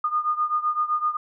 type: beating tone pair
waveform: sine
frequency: 1220 / 1227.8 Hz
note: D#6 / D#6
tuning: -34 / -23 cents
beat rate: 7.8 Hz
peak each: -23 / -26 dBFS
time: 0.04-1.17 s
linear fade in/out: 5 ms
effects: none